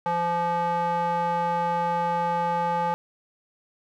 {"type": "tone with band-pass filter", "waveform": "square", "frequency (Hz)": 172.1, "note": "F3", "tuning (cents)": -25, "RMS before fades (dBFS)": -25, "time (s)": [0.06, 2.94], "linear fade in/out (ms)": 0, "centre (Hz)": 870, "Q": 3.1, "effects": []}